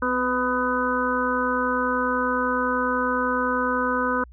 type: harmonic tone with a mistuned harmonic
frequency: 250 Hz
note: B3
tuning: 21 cents sharp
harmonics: 1 / 2 / 4 / 5 / 6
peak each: -27 / -27 / -27 / -27 / -27 dBFS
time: 0.02-4.24 s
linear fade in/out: 5 ms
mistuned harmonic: 1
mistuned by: +26 cents
effects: added 60 Hz sine -43 dBFS peak until 4.32 s